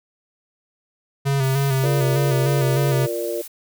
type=tone with vibrato; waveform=square; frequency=135.8 Hz; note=C#3; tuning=35 cents flat; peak=-18 dBFS; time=1.25-3.07 s; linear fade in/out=20 ms; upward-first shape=square; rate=3.3 Hz; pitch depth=36 cents each way
type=noise; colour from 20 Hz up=blue; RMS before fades=-36 dBFS; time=1.43-3.48 s; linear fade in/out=10 ms
type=chord; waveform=sine; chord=Bb major; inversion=second; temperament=equal; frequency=349.2 / 466.2 / 587.3 Hz; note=F4 / Bb4 / D5; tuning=0 / 0 / 0 cents; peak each=-27 dBFS; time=1.83-3.42 s; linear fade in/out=10 ms
effects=none